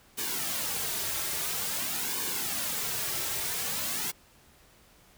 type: noise with flanger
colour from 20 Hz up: white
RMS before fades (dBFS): -32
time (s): 0.17-4.12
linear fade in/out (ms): 20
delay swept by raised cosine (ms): 1.5 to 4.1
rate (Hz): 0.49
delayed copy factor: -0.65
effects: pink hiss -59 dBFS RMS until 5.17 s